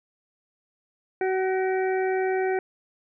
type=harmonic tone with a mistuned harmonic; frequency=376.7 Hz; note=F#4; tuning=31 cents sharp; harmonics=1 / 2 / 4 / 5 / 6; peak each=-23 / -29 / -35 / -37 / -39 dBFS; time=1.21-2.59 s; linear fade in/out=2 ms; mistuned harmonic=6; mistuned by=+32 cents; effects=none